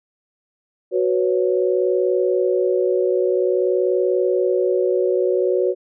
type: chord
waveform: sine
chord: F# suspended fourth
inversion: none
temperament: equal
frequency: 370 / 493.9 / 554.4 Hz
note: F#4 / B4 / C#5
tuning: 0 / 0 / 0 cents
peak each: -18 / -21 / -22 dBFS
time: 0.91-5.75 s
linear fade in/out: 50 ms
effects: none